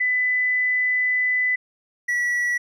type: tone pair in turn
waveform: sine / triangle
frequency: 2000 / 1941.9 Hz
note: B6 / B6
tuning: +21 / -30 cents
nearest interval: minor second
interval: 51 cents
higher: first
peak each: -18 dBFS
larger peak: neither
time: 0-1.56 / 2.08-2.58 s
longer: first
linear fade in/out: 10 ms
effects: none